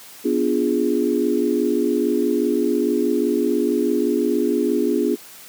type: chord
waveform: sine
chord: B diminished seventh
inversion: none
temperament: equal with one note detuned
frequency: 246.9 / 291.8 / 349.2 / 415.3 Hz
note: B3 / D4 / F4 / Ab4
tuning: 0 / -11 / 0 / 0 cents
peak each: -22 dBFS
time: 0.24-5.16 s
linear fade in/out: 20 ms
effects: white hiss -42 dBFS RMS until 5.48 s + high-pass 150 Hz 12 dB/octave